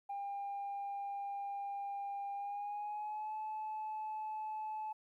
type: tone with pitch glide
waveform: sine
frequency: 801 to 863.5 Hz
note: G5 to A5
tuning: +37 to -33 cents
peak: -37 dBFS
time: 0.09-4.93 s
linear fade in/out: 10 ms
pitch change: +130 cents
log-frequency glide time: 2.34-3.35 s
effects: tanh soft clip ceiling -36 dBFS + 13-bit